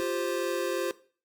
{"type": "chord", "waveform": "square", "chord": "F suspended second", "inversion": "none", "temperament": "equal", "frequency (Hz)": [349.2, 392, 523.3], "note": ["F4", "G4", "C5"], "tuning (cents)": [0, 0, 0], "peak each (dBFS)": [-32, -35, -33], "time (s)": [0, 0.91], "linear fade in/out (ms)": 0, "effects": ["noise-tail reverb RT60 0.4 s tail -17 dB re dry", "Opus 48 kbps"]}